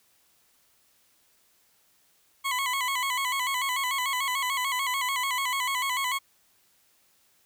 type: tone with vibrato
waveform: 20% pulse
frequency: 1047 Hz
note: C6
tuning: 1 cent sharp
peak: -21 dBFS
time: 2.44-6.19 s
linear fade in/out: 20 ms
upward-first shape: square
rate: 6.8 Hz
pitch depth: 79 cents each way
effects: white hiss -65 dBFS RMS until 7.45 s